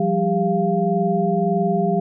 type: tone cluster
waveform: sine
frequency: 173.4 / 195.1 / 400.1 / 695 Hz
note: F3 / G3 / G4 / F5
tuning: -12 / -8 / +35 / -9 cents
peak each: -22 dBFS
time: 0-2 s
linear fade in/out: 5 ms
effects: none